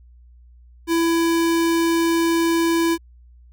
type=tone; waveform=square; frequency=333.1 Hz; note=E4; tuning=18 cents sharp; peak=-17 dBFS; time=0.87-2.98 s; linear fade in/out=50 ms; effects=added 60 Hz sine -45 dBFS peak until 3.52 s